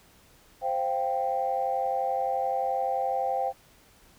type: chord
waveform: sine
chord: C suspended fourth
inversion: none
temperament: equal with one note detuned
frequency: 523.3 / 692.4 / 784 Hz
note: C5 / F5 / G5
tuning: 0 / -15 / 0 cents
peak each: -30 / -31 / -27 dBFS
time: 0.61-3.53 s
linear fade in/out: 50 ms
effects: tanh soft clip ceiling -16 dBFS + pink hiss -58 dBFS RMS until 4.18 s